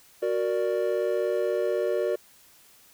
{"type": "chord", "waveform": "triangle", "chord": "Gb augmented", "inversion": "none", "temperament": "equal", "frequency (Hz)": [370, 466.2, 587.3], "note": ["Gb4", "Bb4", "D5"], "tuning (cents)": [0, 0, 0], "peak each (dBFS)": -26, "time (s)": [0.22, 2.16], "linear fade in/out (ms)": 10, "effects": ["white hiss -56 dBFS RMS until 2.93 s"]}